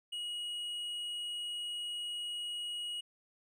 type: tone with hard clipping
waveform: sine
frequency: 2900 Hz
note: F#7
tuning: 35 cents flat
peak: -38 dBFS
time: 0.12-3.01 s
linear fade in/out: 10 ms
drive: 5 dB
effects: none